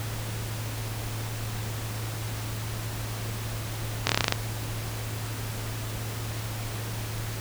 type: slowing click train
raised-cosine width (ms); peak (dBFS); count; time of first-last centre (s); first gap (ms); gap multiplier
0.2; -3; 9; 4.07-4.324; 23; 1.09
effects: added 110 Hz sine -32 dBFS peak until 7.4 s + pink hiss -37 dBFS RMS until 7.4 s